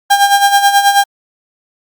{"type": "tone with tremolo", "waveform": "35% pulse", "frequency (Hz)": 802, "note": "G5", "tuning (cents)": 39, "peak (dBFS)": -3, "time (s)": [0.1, 1.04], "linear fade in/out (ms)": 10, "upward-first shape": "sine", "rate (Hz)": 9.3, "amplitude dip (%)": 65, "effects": ["Opus 48 kbps"]}